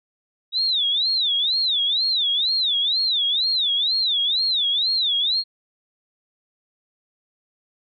sine tone with vibrato, 3741 Hz, A#7, 5 cents sharp, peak -18 dBFS, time 0.52-5.44 s, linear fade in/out 50 ms, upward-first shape sine, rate 2.1 Hz, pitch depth 230 cents each way, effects none

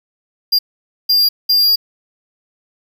square tone bursts at uneven times, 4799 Hz, D8, 37 cents sharp, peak -10 dBFS, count 3, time 0.52-0.59 / 1.09-1.29 / 1.49-1.76 s, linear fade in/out 10 ms, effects 7-bit

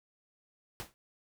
pink noise with exponential decay, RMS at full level -38 dBFS, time 0.8-0.94 s, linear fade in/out 0 ms, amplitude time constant 30 ms, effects none

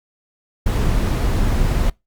brown noise, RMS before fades -17 dBFS, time 0.66-1.9 s, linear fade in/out 5 ms, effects noise-tail reverb RT60 0.2 s tail -25 dB re dry + Opus 48 kbps

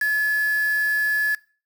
sine tone with quantisation, 1711 Hz, A6, 49 cents flat, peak -18 dBFS, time 0.01-1.35 s, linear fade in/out 5 ms, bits 5, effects noise-tail reverb RT60 0.4 s tail -23 dB re dry

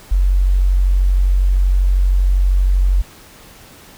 sine tone, 46.35 Hz, F#1, 4 cents sharp, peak -10 dBFS, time 0.11-3.02 s, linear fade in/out 10 ms, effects pink hiss -42 dBFS RMS until 3.97 s

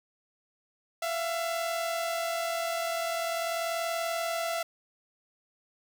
sawtooth tone pair together, 669.6 / 710 Hz, E5 / F5, +27 / +28 cents, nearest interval minor second, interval 101 cents, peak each -26 / -34 dBFS, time 1.02-4.63 s, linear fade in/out 5 ms, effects none

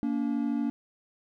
triangle tone pair together, 233.1 / 286.2 Hz, A#3 / D4, 0 / -45 cents, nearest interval major third, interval 355 cents, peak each -27 dBFS, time 0.03-0.7 s, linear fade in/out 0 ms, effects none

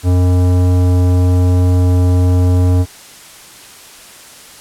sine tone with tanh clipping, 90.1 Hz, F#2, 45 cents flat, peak -10 dBFS, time 0.03-2.86 s, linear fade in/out 50 ms, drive 16 dB, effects white hiss -37 dBFS RMS until 4.6 s + low-pass 11000 Hz 12 dB/octave

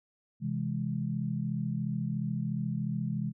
sine chord, C augmented, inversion none, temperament equal, 130.81 / 164.81 / 207.7 Hz, C3 / E3 / G#3, 0 / 0 / 0 cents, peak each -34 dBFS, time 0.4-3.33 s, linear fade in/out 50 ms, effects none

